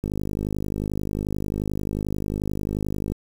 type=click train; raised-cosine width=3 ms; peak=-14 dBFS; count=159; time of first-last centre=0.04-3.12 s; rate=51.3 Hz; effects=7-bit